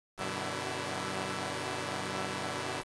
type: tone cluster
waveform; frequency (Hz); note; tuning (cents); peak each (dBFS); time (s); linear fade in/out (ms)
5% pulse; 95.4 / 123.9 / 147.9 / 189.8 / 331.9; G2 / B2 / D3 / F#3 / E4; -47 / +6 / +13 / +44 / +12; -29; 0.17-2.84; 50
effects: resampled to 22050 Hz + 8-bit